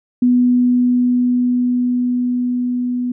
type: tone with level ramp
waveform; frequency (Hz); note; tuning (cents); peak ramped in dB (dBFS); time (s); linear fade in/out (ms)
sine; 246.9; B3; 0; -9 to -17; 0.22-3.12; 5
effects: none